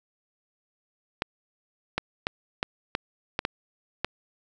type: clicks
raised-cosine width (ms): 0.3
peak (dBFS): -9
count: 8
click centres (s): 1.221 / 1.98 / 2.269 / 2.629 / 2.951 / 3.391 / 3.451 / 4.046
effects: none